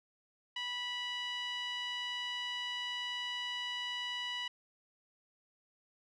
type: tone with low-pass filter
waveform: 5% pulse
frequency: 981 Hz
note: B5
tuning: 12 cents flat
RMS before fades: -39 dBFS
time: 0.56-4.48 s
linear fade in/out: 5 ms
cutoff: 2800 Hz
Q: 3
effects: none